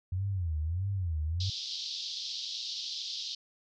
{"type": "tone with vibrato", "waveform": "sine", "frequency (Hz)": 87.31, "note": "F2", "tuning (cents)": 0, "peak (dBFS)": -29, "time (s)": [0.12, 1.5], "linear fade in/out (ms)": 5, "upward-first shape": "sine", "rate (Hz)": 1.6, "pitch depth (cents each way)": 230}
{"type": "band-pass noise", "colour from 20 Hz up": "pink", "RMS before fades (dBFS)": -38, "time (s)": [1.4, 3.35], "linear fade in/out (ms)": 5, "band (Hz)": [3400, 5300], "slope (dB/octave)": 48}
{"effects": []}